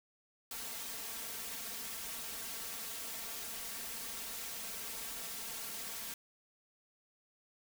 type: noise with comb filter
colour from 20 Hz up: white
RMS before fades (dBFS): -43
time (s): 0.51-6.14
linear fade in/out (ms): 2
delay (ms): 4.4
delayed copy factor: +0.9
effects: none